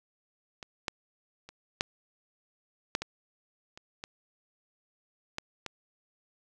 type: clicks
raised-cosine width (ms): 0.2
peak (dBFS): -24 / -13 / -29 / -9 / -10 / -17 / -29 / -22 / -16 / -19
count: 10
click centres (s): 0.628 / 0.882 / 1.49 / 1.809 / 2.951 / 3.02 / 3.775 / 4.039 / 5.384 / 5.663
effects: none